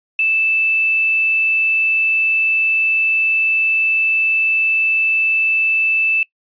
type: tone with quantisation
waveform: sine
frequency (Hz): 2637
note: E7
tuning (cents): 0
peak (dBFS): -13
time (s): 0.19-6.23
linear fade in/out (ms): 2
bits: 7
effects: noise-tail reverb RT60 0.1 s tail -21 dB re dry + resampled to 11025 Hz